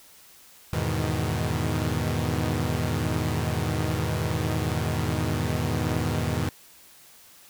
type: chord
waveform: sawtooth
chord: E major seventh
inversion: none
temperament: equal with one note detuned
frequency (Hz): 82.41 / 104.19 / 123.47 / 155.56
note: E2 / G#2 / B2 / D#3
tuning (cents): 0 / +6 / 0 / 0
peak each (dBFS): -26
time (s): 0.73-6.49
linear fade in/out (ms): 0
effects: white hiss -52 dBFS RMS until 7.49 s